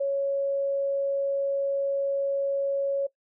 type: tone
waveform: sine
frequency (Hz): 554.4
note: C#5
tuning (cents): 0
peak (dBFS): -23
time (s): 0-3.07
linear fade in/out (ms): 10
effects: noise-tail reverb RT60 0.1 s tail -19 dB re dry